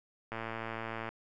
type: click train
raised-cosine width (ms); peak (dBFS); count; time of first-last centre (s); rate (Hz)
0.5; -23; 88; 0.32-1.09; 113
effects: none